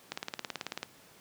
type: click train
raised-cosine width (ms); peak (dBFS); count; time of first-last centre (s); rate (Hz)
0.2; -17; 14; 0.12-0.83; 18.3
effects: pink hiss -57 dBFS RMS until 1.2 s + high-pass 150 Hz 12 dB/octave